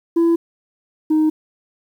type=tone pair in turn; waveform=sine; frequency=335.3 / 310.8 Hz; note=E4 / D#4; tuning=+30 / -2 cents; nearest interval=minor second; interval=132 cents; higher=first; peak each=-9 / -10 dBFS; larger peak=first; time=0.16-0.36 / 1.1-1.3 s; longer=neither; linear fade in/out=10 ms; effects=tanh soft clip ceiling -11 dBFS + 8-bit